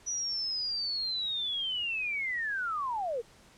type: linear sweep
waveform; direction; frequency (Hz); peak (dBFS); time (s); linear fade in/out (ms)
sine; down; 5910 to 434.9; -30; 0.06-3.22; 20
effects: pink hiss -58 dBFS RMS until 3.57 s + low-pass 9000 Hz 12 dB/octave

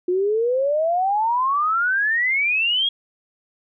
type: exponential sweep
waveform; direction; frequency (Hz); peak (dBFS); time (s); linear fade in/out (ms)
sine; up; 352 to 3322; -17; 0.08-2.89; 5
effects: none

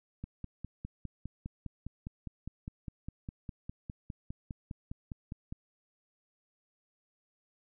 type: click train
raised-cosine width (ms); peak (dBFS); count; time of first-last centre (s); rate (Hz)
5; -27; 27; 0.24-5.525; 4.92
effects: none

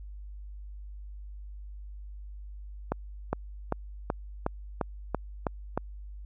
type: accelerating click train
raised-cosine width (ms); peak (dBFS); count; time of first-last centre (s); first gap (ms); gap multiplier
1; -13; 9; 2.92-5.776; 410; 0.96
effects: added 50 Hz sine -40 dBFS peak until 6.25 s

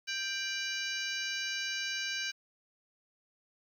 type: harmonic tone with a mistuned harmonic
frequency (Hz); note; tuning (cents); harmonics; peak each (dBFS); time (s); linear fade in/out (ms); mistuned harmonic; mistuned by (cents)
788; G5; +9; 2 / 3 / 4 / 5 / 6 / 7 / 8; -38 / -40 / -41 / -42 / -43 / -43 / -44; 0.07-2.32; 20; 4; -120
effects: 10-bit

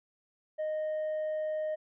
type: tone with tanh clipping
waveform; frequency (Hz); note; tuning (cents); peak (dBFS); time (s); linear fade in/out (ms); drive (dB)
triangle; 619; D#5; -9; -31; 0.58-1.76; 20; 7
effects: none

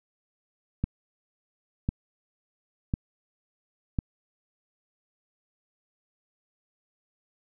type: click train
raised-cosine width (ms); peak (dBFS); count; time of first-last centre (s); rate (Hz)
5; -13; 4; 0.84-3.988; 0.953
effects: none

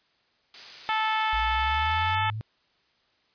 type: noise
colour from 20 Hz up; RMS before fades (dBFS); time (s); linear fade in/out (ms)
blue; -36; 0.54-2.15; 2
type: harmonic tone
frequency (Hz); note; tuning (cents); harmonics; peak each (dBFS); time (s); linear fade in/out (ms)
437.2; A4; -11; 2 / 3 / 4 / 5 / 6 / 7 / 8; -26 / -30 / -32 / -34 / -36 / -37 / -38; 0.89-2.3; 0
type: exponential sweep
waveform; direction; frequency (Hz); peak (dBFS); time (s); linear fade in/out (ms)
sine; up; 55.8 to 112.3; -30; 1.33-2.41; 0
effects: white hiss -67 dBFS RMS until 3.34 s + resampled to 11025 Hz

